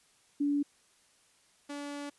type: tone pair in turn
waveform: sine / sawtooth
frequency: 287.5 / 287.5 Hz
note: D4 / D4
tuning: -37 / -37 cents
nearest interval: unison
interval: 0 cents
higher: neither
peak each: -26 / -34 dBFS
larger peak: first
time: 0.4-0.63 / 1.69-2.1 s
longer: second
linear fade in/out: 10 ms
effects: white hiss -66 dBFS RMS until 2.18 s + resampled to 24000 Hz